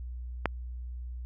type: click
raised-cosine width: 0.5 ms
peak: -10 dBFS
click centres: 0.457 s
effects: added 61 Hz sine -36 dBFS peak until 1.25 s